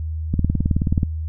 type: click train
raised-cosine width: 5 ms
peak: -6 dBFS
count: 14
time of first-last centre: 0.34-1.031 s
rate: 18.8 Hz
effects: added 79 Hz sine -23 dBFS peak until 1.28 s